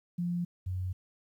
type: tone pair in turn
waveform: sine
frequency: 174.61 / 92.07 Hz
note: F3 / F#2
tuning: 0 / -8 cents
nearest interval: major seventh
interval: 1108 cents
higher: first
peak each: -29 / -31 dBFS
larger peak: first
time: 0.18-0.45 / 0.66-0.93 s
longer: neither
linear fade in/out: 10 ms
effects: 11-bit